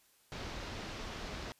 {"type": "low-pass noise", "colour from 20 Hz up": "pink", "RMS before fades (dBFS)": -43, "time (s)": [0.32, 1.52], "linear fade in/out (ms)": 0, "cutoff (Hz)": 5600, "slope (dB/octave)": 24, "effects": ["white hiss -68 dBFS RMS until 1.59 s", "resampled to 32000 Hz"]}